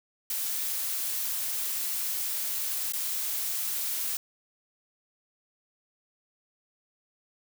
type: noise with dropouts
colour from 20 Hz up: blue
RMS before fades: -31 dBFS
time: 0.3-4.17 s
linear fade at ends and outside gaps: 2 ms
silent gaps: 2.923-2.934 s
effects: none